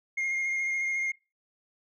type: tone with vibrato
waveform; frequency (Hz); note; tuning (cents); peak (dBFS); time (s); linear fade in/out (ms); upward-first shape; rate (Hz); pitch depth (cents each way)
sine; 2131; C7; +31; -24; 0.17-1.12; 10; square; 14; 13
effects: noise-tail reverb RT60 0.3 s tail -26 dB re dry + tanh soft clip ceiling -26 dBFS